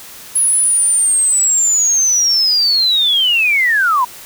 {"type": "linear sweep", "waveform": "sine", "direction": "down", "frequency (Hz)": [10610, 946], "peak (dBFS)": -10, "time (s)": [0.35, 4.05], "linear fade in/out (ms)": 10, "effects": ["white hiss -35 dBFS RMS until 4.25 s"]}